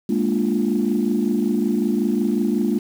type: chord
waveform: sine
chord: Bb dominant seventh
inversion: third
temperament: equal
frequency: 207.7 / 233.1 / 293.7 / 349.2 Hz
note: Ab3 / Bb3 / D4 / F4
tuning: 0 / 0 / 0 / 0 cents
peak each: -21 / -21 / -24 / -24 dBFS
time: 0.09-2.79 s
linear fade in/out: 5 ms
effects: tanh soft clip ceiling -9 dBFS + 7-bit